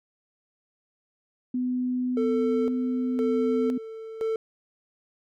sine tone with pitch glide, 250.8 to 252.7 Hz, B3 to B3, +27 to +40 cents, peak -24 dBFS, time 1.54-3.78 s, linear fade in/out 5 ms, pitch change +13 cents, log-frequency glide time 1.9-3.26 s
triangle tone with tremolo, 445.1 Hz, A4, 20 cents sharp, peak -22 dBFS, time 2.17-4.36 s, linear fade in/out 2 ms, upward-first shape square, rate 0.98 Hz, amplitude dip 75%
effects none

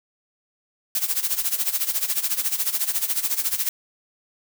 blue noise with tremolo, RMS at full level -21 dBFS, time 0.95-3.69 s, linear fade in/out 2 ms, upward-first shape sine, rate 14 Hz, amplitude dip 80%, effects none

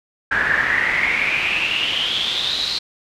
brown noise with band-pass filter sweep, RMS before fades -20 dBFS, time 0.31-2.79 s, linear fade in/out 10 ms, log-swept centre 1600 to 4200 Hz, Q 9.3, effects none

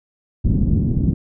white low-pass noise, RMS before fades -17 dBFS, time 0.44-1.14 s, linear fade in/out 10 ms, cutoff 220 Hz, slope 24 dB/octave, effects none

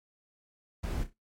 brown noise with echo, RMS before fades -33 dBFS, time 0.83-1.04 s, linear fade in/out 10 ms, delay 32 ms, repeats 3, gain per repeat -11 dB, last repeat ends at 1.136 s, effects noise-tail reverb RT60 0.2 s tail -22 dB re dry + MP3 64 kbps

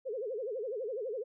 sine tone with vibrato, 469.2 Hz, A#4, 11 cents sharp, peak -34 dBFS, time 0.05-1.24 s, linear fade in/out 20 ms, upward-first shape sine, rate 12 Hz, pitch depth 240 cents each way, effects none

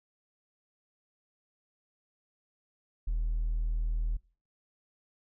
triangle tone, 40 Hz, D#1, 49 cents sharp, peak -24 dBFS, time 3.07-4.17 s, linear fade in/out 10 ms, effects noise-tail reverb RT60 0.4 s tail -25 dB re dry + tanh soft clip ceiling -24 dBFS

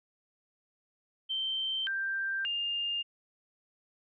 sine tone with pitch steps, 3118 / 1577 / 2812 Hz, G7 / G6 / F7, -10 / +10 / +11 cents, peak -30 dBFS, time 1.29-3.03 s, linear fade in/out 20 ms, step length 580 ms, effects none

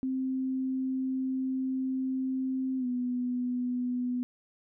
sine tone with pitch glide, 261.6 to 247.8 Hz, C4 to B3, 0 to +6 cents, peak -28 dBFS, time 0.03-4.23 s, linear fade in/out 0 ms, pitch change -94 cents, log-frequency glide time 2.78-2.86 s, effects none

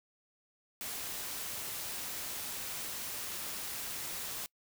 white noise, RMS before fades -40 dBFS, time 0.81-4.46 s, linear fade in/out 0 ms, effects noise-tail reverb RT60 0.1 s tail -25 dB re dry

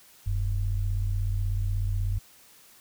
sine tone pair together, 40.91 / 97.3 Hz, E1 / G2, -12 / -12 cents, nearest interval octave + minor third, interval 1500 cents, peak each -27 dBFS, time 0.26-2.19 s, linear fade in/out 10 ms, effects white hiss -55 dBFS RMS until 2.8 s

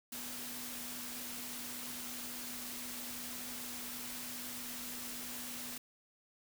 sine tone in noise, 244.8 Hz, B3, 15 cents flat, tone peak -51 dBFS, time 0.12-5.78 s, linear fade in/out 5 ms, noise white, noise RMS -44 dBFS, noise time 0.12-5.78 s, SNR -10 dB, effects none

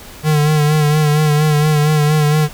square tone with vibrato, 151.1 Hz, D3, 50 cents sharp, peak -11 dBFS, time 0.23-2.49 s, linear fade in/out 50 ms, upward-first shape sine, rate 4.3 Hz, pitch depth 41 cents each way, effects pink hiss -36 dBFS RMS until 2.53 s

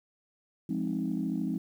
sine chord, F minor seventh, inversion none, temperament equal, 174.61 / 207.7 / 261.6 / 311.1 Hz, F3 / Ab3 / C4 / Eb4, 0 / 0 / 0 / 0 cents, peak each -34 / -33 / -33 / -35 dBFS, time 0.69-1.58 s, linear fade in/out 5 ms, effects tanh soft clip ceiling -20 dBFS + 10-bit

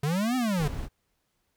square linear two-way sweep, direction up then down, 136.6 to 261.6 to 136.6 Hz, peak -25 dBFS, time 0.03-0.68 s, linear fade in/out 5 ms, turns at 0.36 s
brown noise, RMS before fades -33 dBFS, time 0.57-0.89 s, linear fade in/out 50 ms
effects pink hiss -75 dBFS RMS until 1.56 s

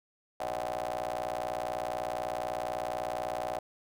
25% pulse ring-modulated tone, 60 Hz, B1, 49 cents flat, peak -26 dBFS, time 0.4-3.59 s, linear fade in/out 5 ms, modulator 682 Hz, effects none

